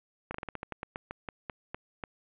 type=slowing click train; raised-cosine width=0.5 ms; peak=-21 dBFS; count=15; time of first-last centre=0.31-2.038 s; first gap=34 ms; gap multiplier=1.18; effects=resampled to 8000 Hz + 8-bit